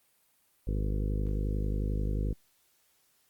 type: harmonic tone with a mistuned harmonic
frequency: 51.3 Hz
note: G#1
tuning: 21 cents flat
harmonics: 1 / 2 / 3 / 4 / 5 / 6 / 7 / 8 / 9 / 10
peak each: -29 / -35 / -39 / -41 / -43 / -45 / -46 / -47 / -48 / -49 dBFS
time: 0.67-2.33 s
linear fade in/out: 5 ms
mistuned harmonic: 10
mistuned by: -42 cents
effects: white hiss -69 dBFS RMS until 3.29 s + Opus 32 kbps